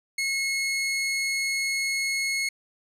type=tone; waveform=sawtooth; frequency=2175 Hz; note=C#7; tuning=33 cents flat; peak=-21 dBFS; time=0.18-2.49 s; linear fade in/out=5 ms; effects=low-pass 12000 Hz 12 dB/octave